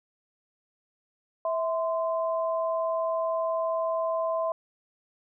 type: tone pair together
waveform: sine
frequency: 653 / 1034.3 Hz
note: E5 / C6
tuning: -17 / -20 cents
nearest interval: minor sixth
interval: 797 cents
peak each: -26 / -31 dBFS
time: 1.45-4.52 s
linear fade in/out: 2 ms
effects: none